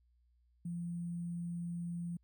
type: tone with sample-and-hold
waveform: sine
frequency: 171.9 Hz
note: F3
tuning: 27 cents flat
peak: -37 dBFS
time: 0.65-2.17 s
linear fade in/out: 5 ms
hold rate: 8820 Hz
effects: added 60 Hz sine -68 dBFS peak until 2.23 s